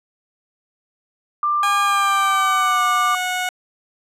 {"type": "tone", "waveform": "sine", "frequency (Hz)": 1187, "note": "D6", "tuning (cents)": 18, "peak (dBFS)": -16, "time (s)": [1.43, 3.15], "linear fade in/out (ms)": 2}
{"type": "tone with pitch glide", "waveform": "15% pulse", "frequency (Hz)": [812, 731.8], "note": ["G#5", "F#5"], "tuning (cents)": [-39, -19], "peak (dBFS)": -14, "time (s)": [1.63, 3.49], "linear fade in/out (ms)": 2, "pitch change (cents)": -180, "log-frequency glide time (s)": [1.83, 2.82]}
{"effects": ["low-pass 12000 Hz 12 dB/octave"]}